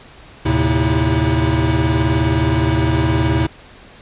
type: tone cluster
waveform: square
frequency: 78.5 / 113.6 / 132.8 / 321.5 Hz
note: D#2 / A#2 / C3 / E4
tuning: +16 / -44 / +26 / -43 cents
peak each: -20 dBFS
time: 0.45-3.47 s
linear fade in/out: 10 ms
effects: pink hiss -42 dBFS RMS until 4.01 s + resampled to 8000 Hz